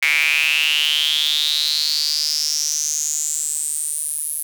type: tone with high-pass filter sweep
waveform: square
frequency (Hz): 75.4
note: D2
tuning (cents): +46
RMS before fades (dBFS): -20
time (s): 0.02-4.43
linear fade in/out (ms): 5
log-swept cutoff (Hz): 2200 to 11000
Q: 8.8
effects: none